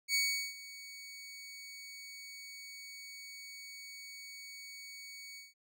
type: tone with ADSR envelope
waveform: 20% pulse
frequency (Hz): 2240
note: C#7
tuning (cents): +18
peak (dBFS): -23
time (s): 0.08-5.54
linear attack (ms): 65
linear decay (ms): 390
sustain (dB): -19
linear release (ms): 170
effects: none